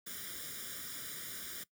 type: noise with comb filter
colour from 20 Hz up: white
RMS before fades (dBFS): -44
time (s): 0.06-1.64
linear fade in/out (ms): 10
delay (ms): 0.57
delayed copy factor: +0.95
effects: noise-tail reverb RT60 0.1 s tail -19 dB re dry + high-pass 80 Hz 12 dB/octave